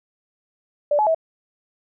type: tone with pitch steps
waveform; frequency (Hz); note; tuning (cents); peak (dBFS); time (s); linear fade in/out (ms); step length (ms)
sine; 586 / 851 / 647; D5 / G#5 / E5; -4 / +42 / -32; -15; 0.91-1.147; 5; 79
effects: none